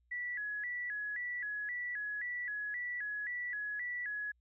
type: tone with vibrato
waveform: sine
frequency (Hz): 1815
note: A#6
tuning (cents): -47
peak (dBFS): -36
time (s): 0.11-4.32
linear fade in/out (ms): 10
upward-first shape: square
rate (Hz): 1.9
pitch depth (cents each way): 130
effects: added 60 Hz sine -70 dBFS peak until 4.4 s